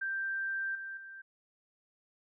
sine tone with level steps, 1573 Hz, G6, 6 cents sharp, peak -32 / -39 / -45 dBFS, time 0.01-1.22 s, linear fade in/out 10 ms, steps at 0.75 / 0.97 s, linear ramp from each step 2 ms, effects none

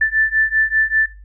sine beating tone pair, 1760 / 1765.1 Hz, A6 / A6, 0 / +5 cents, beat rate 5.1 Hz, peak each -17 dBFS, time 0.01-1.06 s, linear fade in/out 5 ms, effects noise-tail reverb RT60 0.3 s tail -18 dB re dry + added 50 Hz sine -37 dBFS peak until 1.24 s

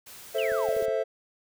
white noise, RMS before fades -46 dBFS, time 0.06-0.86 s, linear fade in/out 10 ms
triangle chord, A minor, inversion none, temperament equal with one note detuned, 440 / 527.8 / 659.3 Hz, A4 / C5 / E5, 0 / +15 / 0 cents, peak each -27 dBFS, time 0.34-1.04 s, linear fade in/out 20 ms
sine exponential sweep, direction down, 3136 to 375.7 Hz, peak -32 dBFS, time 0.38-0.82 s, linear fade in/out 5 ms
clicks, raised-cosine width 3 ms, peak -33 dBFS, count 5, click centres 0.519 / 0.688 / 0.766 / 0.825 / 0.883 s
effects none

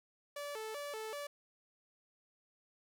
sawtooth tone with vibrato, 503 Hz, B4, 32 cents sharp, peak -37 dBFS, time 0.36-1.27 s, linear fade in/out 5 ms, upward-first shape square, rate 2.6 Hz, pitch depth 240 cents each way, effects none

